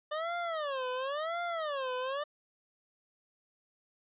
25% pulse tone with vibrato, 592 Hz, D5, 14 cents sharp, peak -29 dBFS, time 0.11-2.24 s, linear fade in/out 10 ms, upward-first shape sine, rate 0.95 Hz, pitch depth 280 cents each way, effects resampled to 8000 Hz

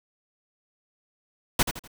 pink noise with echo, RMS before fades -20 dBFS, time 1.59-1.63 s, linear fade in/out 5 ms, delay 82 ms, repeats 3, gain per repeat -9 dB, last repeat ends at 1.876 s, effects none

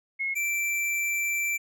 sine / square tone pair in turn, 2169 / 2341 Hz, C#7 / D7, -38 / -6 cents, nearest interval minor second, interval 132 cents, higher second, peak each -26 dBFS, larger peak neither, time 0.19-0.35 / 0.35-1.58 s, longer second, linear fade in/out 20 ms, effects none

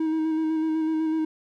triangle tone with vibrato, 316.9 Hz, D#4, 32 cents sharp, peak -20 dBFS, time 0-1.25 s, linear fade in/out 5 ms, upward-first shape square, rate 8 Hz, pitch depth 17 cents each way, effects none

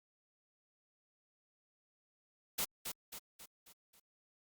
white noise with echo, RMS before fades -35 dBFS, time 2.58-2.65 s, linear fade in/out 10 ms, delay 270 ms, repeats 5, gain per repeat -6 dB, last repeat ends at 4 s, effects Opus 48 kbps

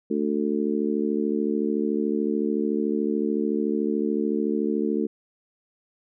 harmonic tone, 73.7 Hz, D2, 7 cents sharp, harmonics 3 / 4 / 5 / 6, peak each -26 / -27 / -28 / -29 dBFS, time 0.1-5.07 s, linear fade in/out 10 ms, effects none

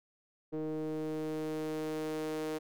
square ring-modulated tone, 77.78 Hz, D#2, in tune, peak -32 dBFS, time 0.52-2.59 s, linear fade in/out 20 ms, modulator 389 Hz, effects none

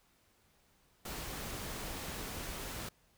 pink noise, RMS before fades -42 dBFS, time 1.05-2.89 s, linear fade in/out 5 ms, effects pink hiss -70 dBFS RMS until 3.17 s

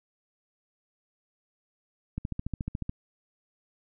click train, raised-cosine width 5 ms, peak -19 dBFS, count 11, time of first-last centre 2.18-2.894 s, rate 14 Hz, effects none

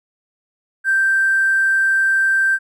triangle tone with hard clipping, 1568 Hz, G6, in tune, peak -13 dBFS, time 0.84-2.59 s, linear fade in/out 50 ms, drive 3 dB, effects none

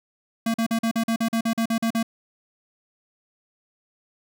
square tone bursts, 227.4 Hz, A#3, 43 cents flat, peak -21 dBFS, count 13, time 0.46-2.029 s, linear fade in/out 5 ms, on 81 ms, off 43 ms, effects none

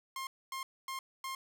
sawtooth tone bursts, 1063 Hz, C6, 27 cents sharp, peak -34 dBFS, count 4, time 0.16-1.35 s, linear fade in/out 2 ms, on 110 ms, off 250 ms, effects none

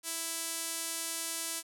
sawtooth tone with band-pass filter, 330 Hz, E4, 2 cents sharp, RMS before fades -37 dBFS, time 0.03-1.63 s, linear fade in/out 50 ms, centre 9300 Hz, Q 1.2, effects none

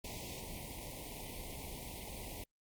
pink band-stop noise, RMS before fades -45 dBFS, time 0.04-2.44 s, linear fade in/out 5 ms, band 1000 to 2000 Hz, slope 96 dB/octave, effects Opus 48 kbps

